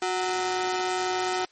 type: ring-modulated tone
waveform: sawtooth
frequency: 554.4 Hz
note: C#5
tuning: in tune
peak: -18 dBFS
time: 0.02-1.45 s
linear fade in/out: 2 ms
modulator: 188 Hz
effects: white hiss -60 dBFS RMS until 1.51 s + MP3 32 kbps